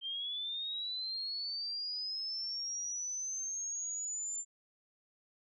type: linear sweep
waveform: sine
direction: up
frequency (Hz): 3136 to 7260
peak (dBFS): -36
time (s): 0.01-4.45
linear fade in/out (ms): 50
effects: none